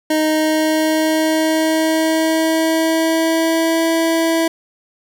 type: tone with pitch glide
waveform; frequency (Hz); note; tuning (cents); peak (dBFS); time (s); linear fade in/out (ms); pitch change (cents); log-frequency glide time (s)
25% pulse; 311.1 to 328.1; D#4 to E4; 0 to -8; -10; 0.1-4.48; 5; +92; 0.29-3.86
effects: none